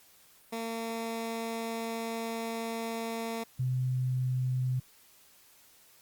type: tone pair in turn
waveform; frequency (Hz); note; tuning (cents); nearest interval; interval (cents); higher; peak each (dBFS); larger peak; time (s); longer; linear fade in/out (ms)
15% pulse / sine; 227.7 / 127.79; A#3 / C3; -40 / -40; minor seventh; 1000; first; -27; neither; 0.52-3.44 / 3.59-4.8; first; 10
effects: white hiss -60 dBFS RMS until 6.01 s + Opus 48 kbps